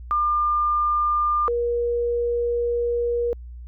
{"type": "tone pair in turn", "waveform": "sine", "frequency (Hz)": [1200, 476.2], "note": ["D6", "A#4"], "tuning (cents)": [37, 37], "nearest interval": "octave + major third", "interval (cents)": 1600, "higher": "first", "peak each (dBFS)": [-18, -20], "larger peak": "first", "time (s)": [[0.11, 1.48], [1.48, 3.33]], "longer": "second", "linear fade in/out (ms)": 0, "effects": ["added 60 Hz sine -35 dBFS peak until 3.67 s"]}